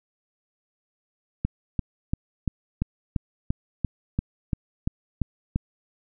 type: click train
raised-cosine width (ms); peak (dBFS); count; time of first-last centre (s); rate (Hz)
5; -11; 13; 1.45-5.56; 2.92
effects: none